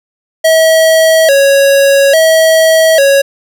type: tone with vibrato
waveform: square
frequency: 597 Hz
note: D5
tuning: 28 cents sharp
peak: -5 dBFS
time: 0.44-3.22 s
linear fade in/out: 10 ms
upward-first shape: square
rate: 0.59 Hz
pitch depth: 130 cents each way
effects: none